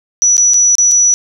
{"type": "tone with dropouts", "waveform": "sine", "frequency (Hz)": 5900, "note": "F#8", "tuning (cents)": -6, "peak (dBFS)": -6, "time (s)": [0.22, 1.14], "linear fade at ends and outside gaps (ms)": 0, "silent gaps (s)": [[0.368, 0.379], [0.536, 0.542], [0.753, 0.783], [0.913, 0.917]], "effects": []}